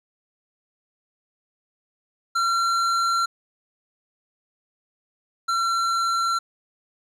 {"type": "tone pair in turn", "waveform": "square", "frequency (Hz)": [1365, 1358.4], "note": ["F6", "F6"], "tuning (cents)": [-40, -48], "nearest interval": "unison", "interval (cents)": 8, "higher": "first", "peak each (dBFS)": [-20, -21], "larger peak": "first", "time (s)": [[2.35, 3.26], [5.48, 6.39]], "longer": "neither", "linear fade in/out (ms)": 10, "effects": ["low-pass 7000 Hz 12 dB/octave", "10-bit"]}